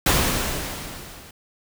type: noise with level ramp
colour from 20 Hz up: pink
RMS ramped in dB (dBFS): -17 to -44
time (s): 0.06-1.31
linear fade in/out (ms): 5
effects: none